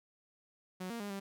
sawtooth tone with pitch steps, 184.2 / 233.2 / 203.6 / 196.8 Hz, F#3 / A#3 / G#3 / G3, -7 / +1 / -34 / +7 cents, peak -35 dBFS, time 0.8-1.2 s, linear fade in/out 10 ms, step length 100 ms, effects none

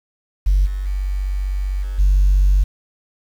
sine tone with level steps, 47.77 Hz, G1, 44 cents flat, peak -10 / -20 / -18 / -21 / -9 dBFS, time 0.46-2.64 s, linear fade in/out 10 ms, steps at 0.65 / 0.85 / 1.82 / 1.98 s, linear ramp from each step 20 ms, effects tanh soft clip ceiling -7 dBFS + 7-bit

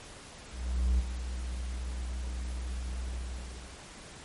triangle tone with ADSR envelope, 61.74 Hz, B1, in tune, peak -20 dBFS, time 0.49-3.83 s, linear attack 500 ms, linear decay 27 ms, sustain -11 dB, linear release 710 ms, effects pink hiss -48 dBFS RMS until 4.24 s + MP3 48 kbps

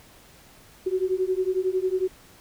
sine beating tone pair, 367.7 / 378.7 Hz, F#4 / F#4, -11 / +40 cents, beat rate 11 Hz, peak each -25 dBFS, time 0.86-2.08 s, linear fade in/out 10 ms, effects pink hiss -52 dBFS RMS until 2.4 s

